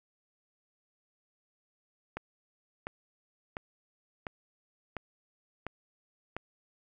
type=click train; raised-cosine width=0.5 ms; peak=-21 dBFS; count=7; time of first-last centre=2.17-6.366 s; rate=1.43 Hz; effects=none